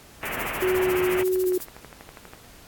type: low-pass noise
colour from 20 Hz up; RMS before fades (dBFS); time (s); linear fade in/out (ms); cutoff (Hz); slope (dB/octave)
white; -31; 0.23-1.23; 0; 2700; 48
type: noise with tremolo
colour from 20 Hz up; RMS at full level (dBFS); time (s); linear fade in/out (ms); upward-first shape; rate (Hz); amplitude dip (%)
violet; -32; 0.25-1.65; 5; sine; 14; 100
type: tone with vibrato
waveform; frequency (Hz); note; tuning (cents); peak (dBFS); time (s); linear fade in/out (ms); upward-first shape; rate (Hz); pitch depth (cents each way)
sine; 368; F#4; -9; -20; 0.62-1.58; 5; square; 1.8; 11
type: click train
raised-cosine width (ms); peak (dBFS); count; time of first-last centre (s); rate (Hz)
0.5; -26; 20; 0.79-2.335; 12.3
effects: pink hiss -49 dBFS RMS until 2.67 s + AAC 64 kbps